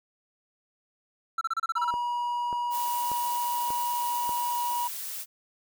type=tone bursts; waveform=triangle; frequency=1339 Hz; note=E6; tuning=27 cents sharp; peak=-23 dBFS; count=9; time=1.38-1.908 s; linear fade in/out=5 ms; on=32 ms; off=30 ms
type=tone; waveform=triangle; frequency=963 Hz; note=B5; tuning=44 cents flat; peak=-25 dBFS; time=1.76-4.88 s; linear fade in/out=10 ms
type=click train; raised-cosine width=1 ms; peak=-24 dBFS; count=5; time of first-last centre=1.94-4.293 s; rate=1.7 Hz
type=noise; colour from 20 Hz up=blue; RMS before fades=-36 dBFS; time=2.7-5.26 s; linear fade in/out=50 ms
effects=none